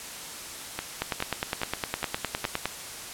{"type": "two click trains", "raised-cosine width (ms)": 0.3, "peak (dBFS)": [-10, -13], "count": [17, 5], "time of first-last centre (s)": [[1.02, 2.656], [0.79, 2.443]], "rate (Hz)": [9.78, 2.42], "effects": ["white hiss -39 dBFS RMS until 3.13 s", "low-pass 11000 Hz 12 dB/octave"]}